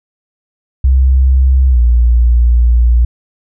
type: tone with pitch glide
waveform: sine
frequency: 65.41 to 59.29 Hz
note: C2 to A#1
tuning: 0 to +30 cents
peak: -5 dBFS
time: 0.84-3.05 s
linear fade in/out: 5 ms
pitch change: -170 cents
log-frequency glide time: 1.69-1.79 s
effects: none